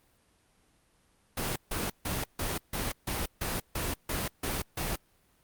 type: noise bursts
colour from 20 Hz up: pink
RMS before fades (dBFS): -32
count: 11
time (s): 1.37-4.96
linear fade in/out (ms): 5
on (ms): 190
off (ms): 150
effects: pink hiss -67 dBFS RMS until 5.43 s + Opus 32 kbps